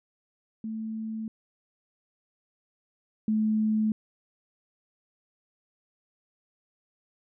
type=tone pair in turn; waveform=sine; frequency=220.5 / 216.5 Hz; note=A3 / A3; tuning=+4 / -28 cents; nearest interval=unison; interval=32 cents; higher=first; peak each=-31 / -22 dBFS; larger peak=second; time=0.64-1.28 / 3.28-3.92 s; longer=neither; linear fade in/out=2 ms; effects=none